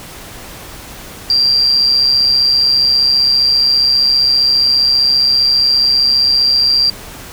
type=tone with amplitude modulation; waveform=sine; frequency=4732 Hz; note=D8; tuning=12 cents sharp; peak=-6 dBFS; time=1.3-6.9 s; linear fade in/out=2 ms; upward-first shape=sine; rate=135 Hz; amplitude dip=55%; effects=pink hiss -32 dBFS RMS until 7.32 s